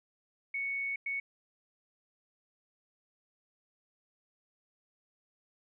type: tone bursts at uneven times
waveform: sine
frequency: 2219 Hz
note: C#7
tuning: 1 cent sharp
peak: -32 dBFS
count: 2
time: 0.54-0.96 / 1.06-1.2 s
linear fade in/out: 5 ms
effects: none